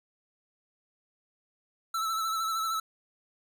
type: tone with vibrato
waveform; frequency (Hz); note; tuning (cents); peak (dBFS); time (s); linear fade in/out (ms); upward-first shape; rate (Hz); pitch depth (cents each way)
square; 1318.5; E6; 0; -29; 1.94-2.8; 5; sine; 13; 36
effects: none